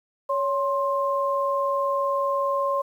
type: tone pair together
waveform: sine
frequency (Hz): 559.4 / 1056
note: C#5 / C6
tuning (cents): +16 / +16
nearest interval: major seventh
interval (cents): 1100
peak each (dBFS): -24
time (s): 0.29-2.82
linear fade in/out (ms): 10
effects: 9-bit